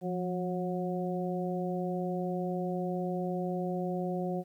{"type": "harmonic tone with a mistuned harmonic", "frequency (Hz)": 181.9, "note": "F#3", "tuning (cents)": -29, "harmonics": [1, 2, 3, 4], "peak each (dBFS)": [-33, -36, -38, -39], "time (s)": [0.01, 4.44], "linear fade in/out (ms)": 50, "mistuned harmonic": 1, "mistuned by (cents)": -53, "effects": ["11-bit"]}